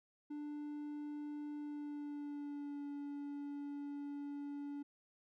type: tone with pitch glide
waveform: triangle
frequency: 295.1 to 286.4 Hz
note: D4 to D4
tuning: +8 to -43 cents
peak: -40 dBFS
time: 0.3-4.83 s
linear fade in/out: 10 ms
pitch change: -51 cents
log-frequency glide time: 1.57-2.86 s
effects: none